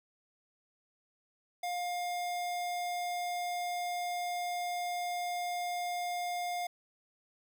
square tone, 708 Hz, F5, 23 cents sharp, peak -34 dBFS, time 1.63-6.67 s, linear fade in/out 5 ms, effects none

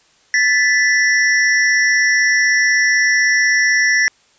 square ring-modulated tone, 1864.7 Hz, A#6, in tune, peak -9 dBFS, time 0.34-4.08 s, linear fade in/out 0 ms, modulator 118 Hz, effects white hiss -54 dBFS RMS until 4.38 s + resampled to 16000 Hz

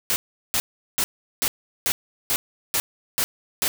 white noise bursts, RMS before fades -22 dBFS, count 9, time 0.1-3.68 s, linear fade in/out 0 ms, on 60 ms, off 380 ms, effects none

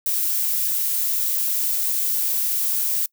violet noise, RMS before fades -22 dBFS, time 0.06-3.06 s, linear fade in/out 2 ms, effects noise-tail reverb RT60 0.1 s tail -25 dB re dry

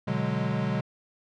square chord, G# half-diminished seventh, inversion first, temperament equal, 123.47 / 146.83 / 185 / 207.7 Hz, B2 / D3 / F#3 / G#3, 0 / 0 / 0 / 0 cents, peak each -32 dBFS, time 0.07-0.81 s, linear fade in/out 10 ms, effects low-pass 3000 Hz 12 dB/octave

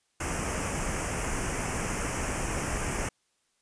pink band-stop noise, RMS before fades -31 dBFS, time 0.2-3.09 s, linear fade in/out 5 ms, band 2800 to 5600 Hz, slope 48 dB/octave, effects white hiss -73 dBFS RMS until 3.61 s + resampled to 22050 Hz

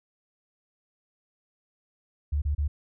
sine tone bursts, 73 Hz, D2, 10 cents flat, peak -23 dBFS, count 3, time 2.32-2.68 s, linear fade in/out 10 ms, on 100 ms, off 30 ms, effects none

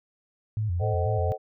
sine tone with vibrato, 97.1 Hz, G2, 16 cents flat, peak -24 dBFS, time 0.57-1.32 s, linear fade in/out 0 ms, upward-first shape square, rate 4.1 Hz, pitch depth 180 cents each way
sine chord, A diminished seventh, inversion none, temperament equal with one note detuned, 440 / 523.3 / 622.3 / 757.3 Hz, A4 / C5 / Eb5 / Gb5, 0 / 0 / 0 / +40 cents, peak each -32 dBFS, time 0.79-1.38 s, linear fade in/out 50 ms
effects none

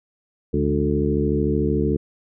harmonic tone with a mistuned harmonic, 73.42 Hz, D2, in tune, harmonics 1 / 2 / 3 / 4 / 5 / 6, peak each -25 / -25 / -25 / -25 / -25 / -25 dBFS, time 0.53-1.97 s, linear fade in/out 10 ms, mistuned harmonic 3, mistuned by -62 cents, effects none

